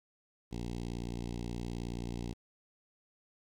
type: tone with notch filter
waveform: 10% pulse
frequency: 58.9 Hz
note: A#1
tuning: 19 cents sharp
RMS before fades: -39 dBFS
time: 0.51-2.34 s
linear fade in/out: 20 ms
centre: 1400 Hz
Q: 0.53
effects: low-pass 7000 Hz 12 dB/octave + 10-bit